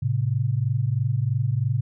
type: tone pair together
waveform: sine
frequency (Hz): 110 / 133.07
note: A2 / C3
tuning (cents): 0 / +30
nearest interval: minor third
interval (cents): 330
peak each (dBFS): -23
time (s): 0.02-1.81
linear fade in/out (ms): 10
effects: none